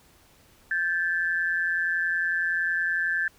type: tone pair together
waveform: sine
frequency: 1568 / 1738.8 Hz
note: G6 / A6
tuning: 0 / -21 cents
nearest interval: major second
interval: 179 cents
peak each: -26 dBFS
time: 0.71-3.28 s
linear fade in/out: 2 ms
effects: pink hiss -58 dBFS RMS until 3.38 s